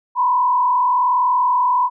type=tone with frequency modulation; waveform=sine; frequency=992 Hz; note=B5; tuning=7 cents sharp; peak=-13 dBFS; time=0.15-1.9 s; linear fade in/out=50 ms; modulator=41.1 Hz; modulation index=0.84; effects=none